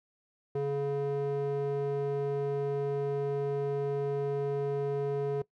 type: tone with band-pass filter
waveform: square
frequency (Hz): 140.9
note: C#3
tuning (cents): +29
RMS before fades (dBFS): -31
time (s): 0.55-5.42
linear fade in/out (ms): 5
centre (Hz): 390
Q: 2.4
effects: noise-tail reverb RT60 0.1 s tail -20 dB re dry